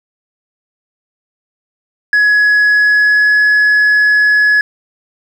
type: tone with pitch glide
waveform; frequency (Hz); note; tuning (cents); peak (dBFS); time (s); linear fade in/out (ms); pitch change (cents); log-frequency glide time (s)
sine; 1683 to 1692.7; G#6 to G#6; +23 to +33; -4; 2.13-4.61; 2; +10; 2.65-3.4
effects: tanh soft clip ceiling -6 dBFS + 7-bit